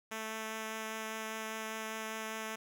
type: tone with vibrato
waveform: 5% pulse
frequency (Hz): 220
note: A3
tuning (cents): 0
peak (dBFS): -27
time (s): 0.11-2.56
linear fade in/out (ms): 10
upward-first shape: triangle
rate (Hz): 5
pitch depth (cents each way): 9
effects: none